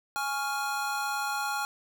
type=chord; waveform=square; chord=Db major; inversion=second; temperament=equal; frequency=830.6 / 1108.7 / 1396.9 Hz; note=Ab5 / Db6 / F6; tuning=0 / 0 / 0 cents; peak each=-33 / -39 / -33 dBFS; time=0.16-1.65 s; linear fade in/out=0 ms; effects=none